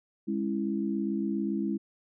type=tone cluster; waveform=sine; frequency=205.9 / 273.2 / 330.7 Hz; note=G#3 / C#4 / E4; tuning=-15 / -25 / +6 cents; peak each=-30 / -34 / -32 dBFS; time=0.27-1.78 s; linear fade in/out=20 ms; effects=none